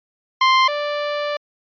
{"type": "tone pair in turn", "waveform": "sawtooth", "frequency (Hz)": [1046.5, 587.3], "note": ["C6", "D5"], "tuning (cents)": [0, 0], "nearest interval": "minor seventh", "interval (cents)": 1000, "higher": "first", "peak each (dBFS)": [-8, -17], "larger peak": "first", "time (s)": [[0.41, 0.68], [0.68, 1.37]], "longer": "second", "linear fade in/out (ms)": 5, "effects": ["resampled to 11025 Hz"]}